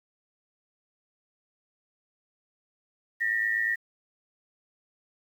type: tone pair together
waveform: sine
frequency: 1807 / 1915.3 Hz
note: A6 / A#6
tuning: +46 / +46 cents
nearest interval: minor second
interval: 100 cents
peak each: -27 dBFS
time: 3.2-3.76 s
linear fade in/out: 20 ms
effects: 9-bit